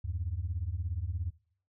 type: beating tone pair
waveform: sine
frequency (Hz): 77.78 / 94.78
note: D#2 / F#2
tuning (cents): 0 / +42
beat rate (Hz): 17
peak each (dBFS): -34 / -34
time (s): 0.04-1.31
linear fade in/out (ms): 10
effects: noise-tail reverb RT60 0.5 s tail -19 dB re dry + tanh soft clip ceiling -24 dBFS